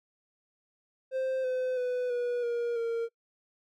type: tone with pitch steps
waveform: triangle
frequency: 523.3 / 510.5 / 497.9 / 485.7 / 473.8 / 462.2 Hz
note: C5 / C5 / B4 / B4 / A#4 / A#4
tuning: 0 / -43 / +14 / -29 / +28 / -15 cents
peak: -26 dBFS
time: 1.11-3.09 s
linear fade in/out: 50 ms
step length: 330 ms
effects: noise-tail reverb RT60 0.1 s tail -24 dB re dry